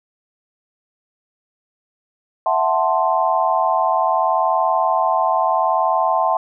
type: chord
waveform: sine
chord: F# half-diminished seventh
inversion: third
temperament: equal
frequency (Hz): 659.3 / 740 / 880 / 1046.5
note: E5 / F#5 / A5 / C6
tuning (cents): 0 / 0 / 0 / 0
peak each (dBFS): -20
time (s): 2.46-6.37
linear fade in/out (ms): 2
effects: none